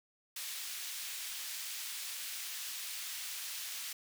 pink high-pass noise, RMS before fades -42 dBFS, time 0.36-3.93 s, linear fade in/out 5 ms, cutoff 2700 Hz, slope 12 dB/octave, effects none

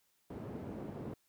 white band-pass noise, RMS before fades -44 dBFS, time 0.3-1.14 s, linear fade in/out 5 ms, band 100 to 320 Hz, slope 12 dB/octave, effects white hiss -75 dBFS RMS until 1.28 s

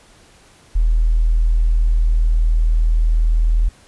triangle tone with tanh clipping, 40.13 Hz, E1, 46 cents flat, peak -11 dBFS, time 0.75-3.69 s, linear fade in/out 10 ms, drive 3 dB, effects pink hiss -49 dBFS RMS until 3.87 s + resampled to 24000 Hz

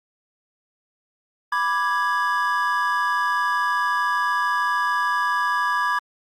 triangle chord, G# diminished, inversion first, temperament equal, 987.8 / 1174.7 / 1661.2 Hz, B5 / D6 / G#6, 0 / 0 / 0 cents, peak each -22 dBFS, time 1.52-5.99 s, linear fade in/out 5 ms, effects Opus 48 kbps

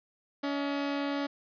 sawtooth tone pair together, 282.8 / 636 Hz, C#4 / D#5, +35 / +38 cents, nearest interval octave + major second, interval 1403 cents, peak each -26 / -37 dBFS, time 0.43-1.27 s, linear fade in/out 10 ms, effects resampled to 11025 Hz + 11-bit

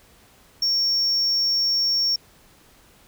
sine tone, 5500 Hz, F8, 27 cents flat, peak -16 dBFS, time 0.62-2.16 s, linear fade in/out 5 ms, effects tanh soft clip ceiling -17 dBFS + pink hiss -54 dBFS RMS until 3.07 s

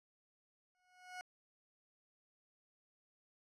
20% pulse tone with exponential growth, 730 Hz, F#5, 24 cents flat, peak -38 dBFS, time 0.75-1.21 s, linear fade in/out 0 ms, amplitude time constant 99 ms, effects low-pass 8000 Hz 12 dB/octave

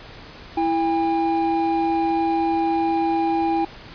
triangle tone pair together, 330.3 / 805.8 Hz, E4 / G5, +4 / +48 cents, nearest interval octave + minor third, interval 1544 cents, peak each -19 dBFS, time 0.57-3.65 s, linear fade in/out 5 ms, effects pink hiss -41 dBFS RMS until 3.94 s + resampled to 11025 Hz

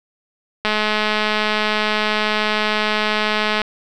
click train, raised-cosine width 0.3 ms, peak -3 dBFS, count 633, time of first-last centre 0.65-3.617 s, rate 213 Hz, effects none

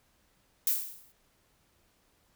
violet noise with exponential decay, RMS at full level -24 dBFS, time 0.67-1.12 s, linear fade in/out 1 ms, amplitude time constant 96 ms, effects pink hiss -69 dBFS RMS until 2.35 s

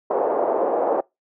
pink band-pass noise, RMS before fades -21 dBFS, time 0.1-1.01 s, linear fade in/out 10 ms, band 430 to 790 Hz, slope 24 dB/octave, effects noise-tail reverb RT60 0.2 s tail -25 dB re dry

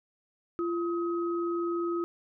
sine tone pair together, 343.2 / 1267.6 Hz, F4 / D#6, -30 / +32 cents, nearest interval octave + major seventh, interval 2262 cents, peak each -28 / -36 dBFS, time 0.59-2.04 s, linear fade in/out 0 ms, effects none

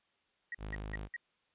sine tone bursts, 1900 Hz, A#6, 33 cents sharp, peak -37 dBFS, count 4, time 0.52-1.164 s, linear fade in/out 2 ms, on 26 ms, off 180 ms
sawtooth tone, 52 Hz, G#1, 3 cents sharp, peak -36 dBFS, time 0.58-1.09 s, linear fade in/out 50 ms
effects white hiss -75 dBFS RMS until 1.54 s + resampled to 8000 Hz

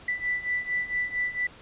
sine beating tone pair, 1975.5 / 1979.9 Hz, B6 / B6, 0 / +4 cents, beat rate 4.4 Hz, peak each -31 / -28 dBFS, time 0.08-1.47 s, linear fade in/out 5 ms, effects pink hiss -49 dBFS RMS until 1.61 s + resampled to 8000 Hz

